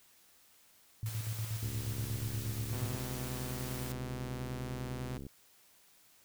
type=tone with tremolo; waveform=sine; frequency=110 Hz; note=A2; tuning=in tune; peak=-33 dBFS; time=1.03-2.95 s; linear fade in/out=0 ms; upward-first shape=square; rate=8.4 Hz; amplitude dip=60%
type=noise; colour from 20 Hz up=white; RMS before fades=-46 dBFS; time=1.06-3.92 s; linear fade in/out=0 ms
type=click train; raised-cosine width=3 ms; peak=-33 dBFS; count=249; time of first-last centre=1.63-5.266 s; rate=68.2 Hz
type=tone; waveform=sawtooth; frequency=126.4 Hz; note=B2; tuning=41 cents sharp; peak=-35 dBFS; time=2.72-5.18 s; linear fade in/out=10 ms
effects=white hiss -64 dBFS RMS until 6.24 s